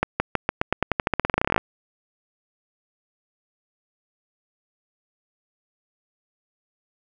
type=accelerating click train; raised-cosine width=0.5 ms; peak=-4 dBFS; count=24; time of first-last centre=0.03-1.579 s; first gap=170 ms; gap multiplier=0.9; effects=none